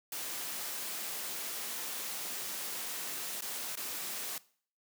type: noise with dropouts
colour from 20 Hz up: white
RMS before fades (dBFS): -39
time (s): 0.12-4.38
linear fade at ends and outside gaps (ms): 2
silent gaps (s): 3.408-3.421 / 3.755-3.772
effects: noise-tail reverb RT60 0.5 s tail -20 dB re dry + high-pass 200 Hz 12 dB/octave